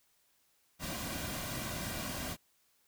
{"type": "noise with comb filter", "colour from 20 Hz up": "pink", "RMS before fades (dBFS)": -39, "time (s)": [0.79, 2.37], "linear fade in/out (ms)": 50, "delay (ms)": 2.3, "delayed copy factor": -0.6, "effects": ["white hiss -72 dBFS RMS until 2.87 s"]}